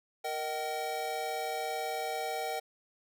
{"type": "chord", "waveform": "square", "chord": "Eb major", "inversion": "second", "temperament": "equal with one note detuned", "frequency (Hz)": [466.2, 622.3, 764.3], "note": ["Bb4", "Eb5", "G5"], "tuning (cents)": [0, 0, -44], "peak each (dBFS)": [-40, -40, -36], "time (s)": [0.24, 2.6], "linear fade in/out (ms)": 10, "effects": []}